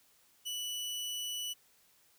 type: tone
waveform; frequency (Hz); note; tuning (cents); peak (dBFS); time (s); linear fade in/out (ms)
sawtooth; 2960; F#7; 0; -33; 0.45-1.54; 20
effects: white hiss -67 dBFS RMS until 2.18 s